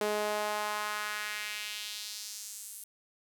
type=tone with high-pass filter sweep; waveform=sawtooth; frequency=210 Hz; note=G#3; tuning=19 cents sharp; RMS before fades=-36 dBFS; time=0.01-2.84 s; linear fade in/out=2 ms; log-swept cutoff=430 to 10000 Hz; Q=1.7; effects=none